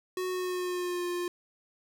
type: tone with pitch glide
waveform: square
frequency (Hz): 368.3 to 352.9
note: F#4 to F4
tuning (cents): -8 to +18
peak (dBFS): -31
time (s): 0.17-1.28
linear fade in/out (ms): 2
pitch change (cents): -74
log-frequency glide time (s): 0.28-1.06
effects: none